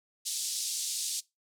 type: band-pass noise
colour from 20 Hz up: white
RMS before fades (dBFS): -34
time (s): 0.25-1.21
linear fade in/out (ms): 20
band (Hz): 3800 to 9400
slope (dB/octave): 24
effects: noise-tail reverb RT60 0.2 s tail -21 dB re dry